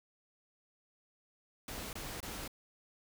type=noise bursts; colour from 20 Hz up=pink; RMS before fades=-43 dBFS; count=3; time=1.68-2.478 s; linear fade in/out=2 ms; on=250 ms; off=24 ms; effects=none